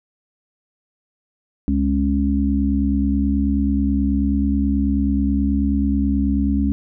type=harmonic tone; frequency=69.3 Hz; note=C#2; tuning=in tune; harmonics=1 / 3 / 4; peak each=-20 / -20 / -20 dBFS; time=1.68-6.72 s; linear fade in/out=0 ms; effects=none